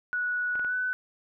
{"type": "tone with pitch glide", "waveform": "sine", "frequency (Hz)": [1469, 1500.7], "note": ["F#6", "F#6"], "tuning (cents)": [-13, 24], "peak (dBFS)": -26, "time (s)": [0.13, 0.93], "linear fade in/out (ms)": 0, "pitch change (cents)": 37, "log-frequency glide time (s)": [0.67, 0.74]}
{"type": "clicks", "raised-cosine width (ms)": 0.5, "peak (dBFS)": -27, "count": 3, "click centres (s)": [0.555, 0.595, 0.647]}
{"effects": []}